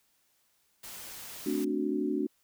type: noise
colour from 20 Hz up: white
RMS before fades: -44 dBFS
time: 0.83-1.65 s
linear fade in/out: 10 ms
type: chord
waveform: sine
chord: D dominant seventh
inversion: second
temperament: equal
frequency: 220 / 261.6 / 293.7 / 370 Hz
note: A3 / C4 / D4 / F#4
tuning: 0 / 0 / 0 / 0 cents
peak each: -35 / -35 / -31 / -33 dBFS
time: 1.46-2.27 s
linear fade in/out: 5 ms
effects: white hiss -71 dBFS RMS until 2.43 s